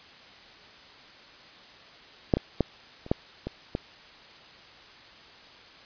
clicks, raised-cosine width 2 ms, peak -6 / -13 / -8 / -28 / -8 / -18 / -14 dBFS, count 7, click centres 2.338 / 2.37 / 2.607 / 3.064 / 3.115 / 3.47 / 3.751 s, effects white hiss -50 dBFS RMS until 5.85 s + resampled to 11025 Hz

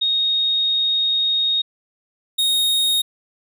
sine / 45% pulse tone pair in turn, 3729 / 3729 Hz, A#7 / A#7, 0 / 0 cents, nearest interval unison, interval 0 cents, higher neither, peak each -16 dBFS, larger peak neither, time 0.01-1.62 / 2.38-3.02 s, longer first, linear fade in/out 10 ms, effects none

